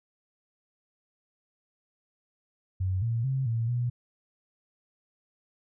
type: tone with pitch steps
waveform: sine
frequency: 93.4 / 115.6 / 133.2 / 114.7 / 121.6 Hz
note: F#2 / A#2 / C3 / A#2 / B2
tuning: +17 / -14 / +31 / -28 / -26 cents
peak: -25 dBFS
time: 2.8-3.9 s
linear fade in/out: 10 ms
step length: 220 ms
effects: none